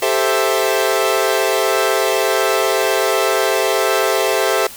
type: chord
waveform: sawtooth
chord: A minor seventh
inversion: third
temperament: equal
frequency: 392 / 440 / 523.3 / 659.3 Hz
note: G4 / A4 / C5 / E5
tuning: 0 / 0 / 0 / 0 cents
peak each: -16 dBFS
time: 0.02-4.67 s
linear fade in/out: 5 ms
effects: white hiss -35 dBFS RMS until 4.76 s